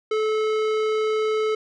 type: tone with tanh clipping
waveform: sine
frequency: 433.4 Hz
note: A4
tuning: 26 cents flat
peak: -22 dBFS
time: 0.11-1.55 s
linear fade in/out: 5 ms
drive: 17 dB
effects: none

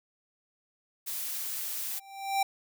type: noise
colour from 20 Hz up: blue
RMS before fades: -35 dBFS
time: 1.06-2 s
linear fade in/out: 20 ms
type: tone with exponential growth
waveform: square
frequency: 784 Hz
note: G5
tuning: in tune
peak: -23 dBFS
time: 1.87-2.43 s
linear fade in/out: 5 ms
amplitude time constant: 120 ms
effects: none

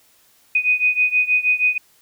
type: beating tone pair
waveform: sine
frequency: 2489 / 2495.3 Hz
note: D#7 / D#7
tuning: 0 / +4 cents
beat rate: 6.3 Hz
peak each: -17 / -19 dBFS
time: 0.55-1.78 s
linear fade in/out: 5 ms
effects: white hiss -56 dBFS RMS until 2.01 s

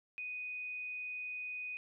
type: tone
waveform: sine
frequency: 2489 Hz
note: D#7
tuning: in tune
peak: -39 dBFS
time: 0.18-1.77 s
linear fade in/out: 0 ms
effects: none

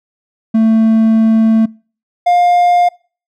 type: tone pair in turn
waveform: triangle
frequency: 222.6 / 706.7 Hz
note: A3 / F5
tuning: +20 / +20 cents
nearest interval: octave + minor sixth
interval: 2000 cents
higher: second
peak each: -5 dBFS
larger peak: neither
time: 0.54-1.66 / 2.26-2.89 s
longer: first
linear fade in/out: 10 ms
effects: noise-tail reverb RT60 0.4 s tail -25 dB re dry

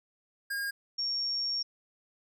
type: tone pair in turn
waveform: square / sine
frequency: 1622 / 5526 Hz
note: G#6 / F8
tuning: -41 / -19 cents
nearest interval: octave + major sixth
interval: 2122 cents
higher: second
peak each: -32 / -29 dBFS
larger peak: second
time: 0.5-0.71 / 0.98-1.63 s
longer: second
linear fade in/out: 10 ms
effects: none

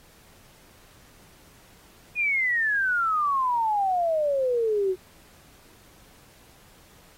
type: exponential sweep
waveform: sine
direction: down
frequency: 2489 to 363.9 Hz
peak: -21 dBFS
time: 2.15-4.96 s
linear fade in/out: 50 ms
effects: pink hiss -55 dBFS RMS until 7.17 s + AAC 48 kbps

